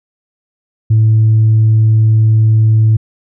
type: tone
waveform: sine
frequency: 110 Hz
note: A2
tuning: in tune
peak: -4 dBFS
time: 0.9-2.97 s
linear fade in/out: 10 ms
effects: tanh soft clip ceiling -3 dBFS